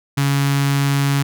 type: tone with notch filter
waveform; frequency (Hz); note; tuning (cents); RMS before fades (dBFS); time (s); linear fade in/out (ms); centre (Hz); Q
sawtooth; 140.1; C#3; +19; -17; 0.17-1.23; 10; 520; 0.74
effects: none